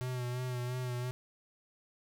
square tone with vibrato, 124.9 Hz, B2, 20 cents sharp, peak -35 dBFS, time 0.01-1.11 s, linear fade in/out 0 ms, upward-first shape sine, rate 2.9 Hz, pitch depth 34 cents each way, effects none

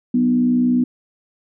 sine tone with frequency modulation, 246.9 Hz, B3, in tune, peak -13 dBFS, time 0.14-0.84 s, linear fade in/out 5 ms, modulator 60.6 Hz, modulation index 0.52, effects none

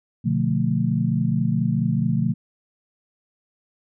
sine chord, B half-diminished seventh, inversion none, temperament just, 123.47 / 148.16 / 177.8 / 222.2 Hz, B2 / D3 / F3 / A3, 0 / +16 / +31 / +17 cents, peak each -24 dBFS, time 0.24-2.34 s, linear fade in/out 20 ms, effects none

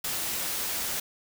white noise, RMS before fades -31 dBFS, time 0.04-1 s, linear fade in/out 5 ms, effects none

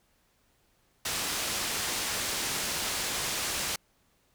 white low-pass noise, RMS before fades -32 dBFS, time 1.05-3.76 s, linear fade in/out 5 ms, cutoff 8100 Hz, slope 12 dB/octave, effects pink hiss -69 dBFS RMS until 4.34 s

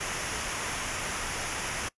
pink noise with comb filter, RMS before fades -33 dBFS, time 0-1.89 s, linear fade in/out 10 ms, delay 0.24 ms, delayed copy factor -0.55, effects noise-tail reverb RT60 0.1 s tail -21 dB re dry + resampled to 24000 Hz

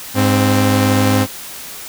sawtooth tone pair together, 102.18 / 261.6 Hz, G#2 / C4, -28 / 0 cents, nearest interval octave + major third, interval 1628 cents, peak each -10 dBFS, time 0.14-1.27 s, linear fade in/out 50 ms, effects white hiss -31 dBFS RMS until 1.88 s

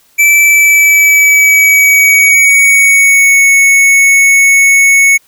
square tone with pitch glide, 2320 to 2211 Hz, D7 to C#7, -22 to -5 cents, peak -4 dBFS, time 0.18-5.18 s, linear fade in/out 20 ms, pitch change -83 cents, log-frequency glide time 0.42-3.51 s, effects white hiss -49 dBFS RMS until 5.27 s

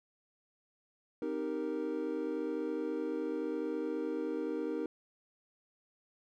triangle chord, C minor seventh, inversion none, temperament equal, 261.6 / 311.1 / 392 / 466.2 Hz, C4 / Eb4 / G4 / Bb4, 0 / 0 / 0 / 0 cents, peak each -40 / -35 / -39 / -36 dBFS, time 1.22-4.86 s, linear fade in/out 2 ms, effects none

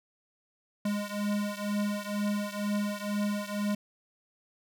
square beating tone pair, 205.1 / 207.2 Hz, G#3 / G#3, -21 / -4 cents, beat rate 2.1 Hz, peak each -32 / -34 dBFS, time 0.85-3.75 s, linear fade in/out 5 ms, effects none

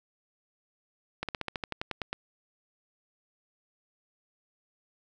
slowing click train, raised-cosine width 0.3 ms, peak -16 dBFS, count 12, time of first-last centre 1.23-2.13 s, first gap 57 ms, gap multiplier 1.07, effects none

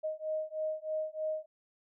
sine beating tone pair, 622.3 / 625.5 Hz, D#5 / D#5, 0 / +9 cents, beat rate 3.2 Hz, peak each -36 / -36 dBFS, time 0.03-1.46 s, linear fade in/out 20 ms, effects none

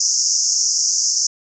pink band-pass noise, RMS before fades -18 dBFS, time 0-1.27 s, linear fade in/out 5 ms, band 5200 to 6800 Hz, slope 96 dB/octave, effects none

